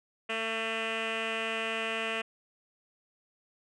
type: tone with frequency modulation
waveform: sine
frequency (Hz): 1568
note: G6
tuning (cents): 0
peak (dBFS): -27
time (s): 0.29-2.22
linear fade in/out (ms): 10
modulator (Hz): 224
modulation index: 6.1
effects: tanh soft clip ceiling -29 dBFS